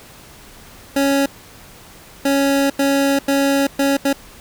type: tone bursts at uneven times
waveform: 25% pulse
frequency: 277.2 Hz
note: C#4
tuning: in tune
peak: -10 dBFS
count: 6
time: 0.96-1.26 / 2.25-2.7 / 2.79-3.19 / 3.28-3.67 / 3.79-3.97 / 4.05-4.13 s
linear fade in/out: 5 ms
effects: pink hiss -42 dBFS RMS until 4.4 s